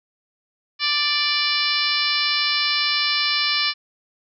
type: harmonic tone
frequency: 587.3 Hz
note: D5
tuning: in tune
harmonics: 2 / 3 / 4 / 5 / 6 / 7 / 8 / 9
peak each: -29 / -29 / -25 / -27 / -28 / -25 / -27 / -26 dBFS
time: 0.79-3.74 s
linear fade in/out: 50 ms
effects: none